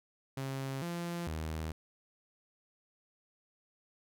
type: tone with pitch steps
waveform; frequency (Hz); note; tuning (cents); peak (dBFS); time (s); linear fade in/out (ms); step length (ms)
sawtooth; 135 / 172 / 79; C#3 / F3 / D#2; -45 / -26 / +27; -32; 0.37-1.72; 5; 450
effects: none